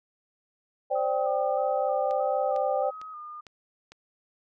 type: chord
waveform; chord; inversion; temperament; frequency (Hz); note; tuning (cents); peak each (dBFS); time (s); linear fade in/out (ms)
sine; C suspended second; none; equal; 523.3 / 587.3 / 784; C5 / D5 / G5; 0 / 0 / 0; -28; 0.9-2.91; 20
type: tone with vibrato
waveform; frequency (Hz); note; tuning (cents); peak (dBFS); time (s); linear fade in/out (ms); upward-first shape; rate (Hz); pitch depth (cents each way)
sine; 1240; D#6; -6; -38; 0.95-3.41; 10; square; 1.6; 36
type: click train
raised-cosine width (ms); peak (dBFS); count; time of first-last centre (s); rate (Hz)
0.2; -29; 5; 2.11-3.92; 2.21
effects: none